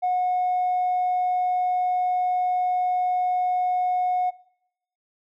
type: tone with tanh clipping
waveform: triangle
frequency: 728 Hz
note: F#5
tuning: 28 cents flat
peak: -20 dBFS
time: 0.02-4.31 s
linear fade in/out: 20 ms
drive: 5 dB
effects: noise-tail reverb RT60 0.8 s tail -20 dB re dry